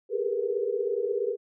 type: tone cluster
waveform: sine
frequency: 396.6 / 413.3 / 459.2 / 488.6 Hz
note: G4 / G#4 / A#4 / B4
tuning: +20 / -8 / -26 / -19 cents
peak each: -31 dBFS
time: 0.09-1.37 s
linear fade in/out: 50 ms
effects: none